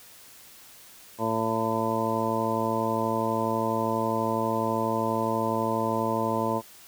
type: harmonic tone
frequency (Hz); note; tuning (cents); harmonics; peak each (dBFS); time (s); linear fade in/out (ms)
112.2; A2; +34; 1 / 2 / 3 / 4 / 5 / 6 / 8 / 9; -35 / -31 / -33 / -33 / -32 / -33 / -31 / -31; 1.18-6.62; 50
effects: white hiss -50 dBFS RMS until 6.87 s